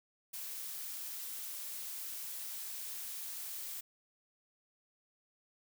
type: noise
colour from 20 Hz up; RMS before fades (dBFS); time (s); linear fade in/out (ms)
blue; -43; 0.33-3.81; 10
effects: none